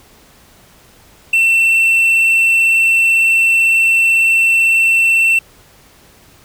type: tone with quantisation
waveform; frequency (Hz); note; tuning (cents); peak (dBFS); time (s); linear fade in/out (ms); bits
triangle; 2691; E7; +35; -7; 1.33-5.39; 5; 6
effects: pink hiss -46 dBFS RMS until 6.44 s